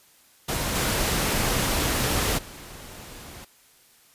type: noise with level steps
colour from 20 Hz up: pink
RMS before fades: -27 / -24 / -42 dBFS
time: 0.48-3.45 s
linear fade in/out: 10 ms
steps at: 0.74 / 2.37 s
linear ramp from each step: 20 ms
effects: white hiss -57 dBFS RMS until 4.14 s + resampled to 32000 Hz